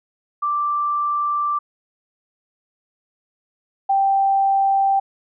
sine tone pair in turn, 1174.7 / 783.6 Hz, D6 / G5, 0 / -1 cents, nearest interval perfect fifth, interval 701 cents, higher first, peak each -18 / -14 dBFS, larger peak second, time 0.42-1.59 / 3.89-5 s, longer first, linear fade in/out 10 ms, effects none

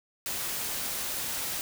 white noise, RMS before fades -33 dBFS, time 0.26-1.61 s, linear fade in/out 0 ms, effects none

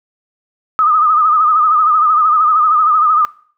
sine tone with vibrato, 1244.5 Hz, D#6, in tune, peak -8 dBFS, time 0.79-3.25 s, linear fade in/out 0 ms, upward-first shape sine, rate 13 Hz, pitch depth 74 cents each way, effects noise-tail reverb RT60 0.5 s tail -21 dB re dry

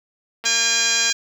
click train, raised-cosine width 0.3 ms, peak -16 dBFS, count 152, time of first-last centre 0.44-1.099 s, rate 229 Hz
harmonic tone, 809 Hz, G#5, 46 cents flat, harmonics 2 / 3 / 4 / 5 / 6 / 7 / 8 / 9, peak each -25 / -25 / -25 / -25 / -25 / -25 / -25 / -25 dBFS, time 0.45-1.13 s, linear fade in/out 10 ms
effects high-pass 300 Hz 12 dB/octave + 7-bit

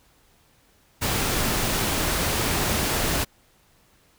pink noise, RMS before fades -24 dBFS, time 1.01-3.25 s, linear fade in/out 20 ms, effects pink hiss -60 dBFS RMS until 4.18 s

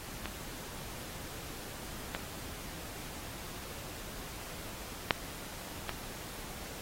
clicks, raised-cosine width 0.3 ms, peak -20 / -18 / -30 / -6 / -18 dBFS, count 5, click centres 0.257 / 2.149 / 4.414 / 5.108 / 5.893 s, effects pink hiss -45 dBFS RMS until 6.81 s + AAC 48 kbps

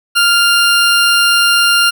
20% pulse tone, 1398 Hz, F6, 1 cent sharp, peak -3 dBFS, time 0.15-1.91 s, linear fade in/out 20 ms, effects none

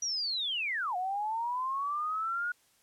sine linear two-way sweep, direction down then up, 5860 to 712 to 1453 Hz, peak -30 dBFS, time 0.02-2.52 s, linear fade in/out 5 ms, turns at 0.96 s, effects white hiss -67 dBFS RMS until 2.82 s + low-pass 12000 Hz 12 dB/octave

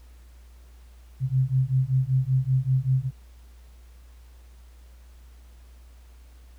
sine beating tone pair, 128.4 / 133.6 Hz, C3 / C3, -32 / +36 cents, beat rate 5.2 Hz, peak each -23 dBFS, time 1.2-3.11 s, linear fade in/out 50 ms, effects added 60 Hz sine -46 dBFS peak until 6.58 s + pink hiss -61 dBFS RMS until 6.58 s

